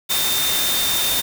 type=tone in noise; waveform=sine; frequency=3629 Hz; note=A#7; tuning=47 cents flat; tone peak=-22 dBFS; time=0.09-1.22 s; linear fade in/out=20 ms; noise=white; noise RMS=-21 dBFS; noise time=0.09-1.22 s; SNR=-4 dB; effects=none